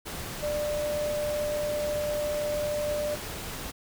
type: tone in noise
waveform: sine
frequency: 594 Hz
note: D5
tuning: 20 cents sharp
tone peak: -27 dBFS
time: 0.42-3.16 s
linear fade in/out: 20 ms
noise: pink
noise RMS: -37 dBFS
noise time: 0.05-3.72 s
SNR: +7 dB
effects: none